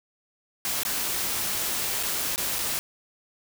white noise with dropouts, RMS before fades -28 dBFS, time 0.65-2.79 s, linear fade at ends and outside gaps 0 ms, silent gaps 0.833-0.851 / 2.028-2.033 / 2.36-2.379 / 2.585-2.589 s, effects none

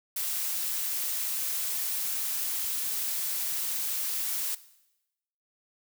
blue noise, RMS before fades -31 dBFS, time 0.16-4.55 s, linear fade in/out 5 ms, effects noise-tail reverb RT60 0.9 s tail -17 dB re dry

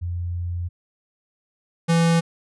sine / square tone pair in turn, 87.3 / 166.91 Hz, F2 / E3, 0 / +22 cents, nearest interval major seventh, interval 1122 cents, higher second, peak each -24 / -16 dBFS, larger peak second, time 0.01-0.69 / 1.88-2.21 s, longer first, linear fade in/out 20 ms, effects resampled to 24000 Hz

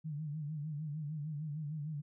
sine tone with vibrato, 151.1 Hz, D3, 50 cents sharp, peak -37 dBFS, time 0.04-2.02 s, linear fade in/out 20 ms, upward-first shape sine, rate 6.6 Hz, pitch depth 88 cents each way, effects none

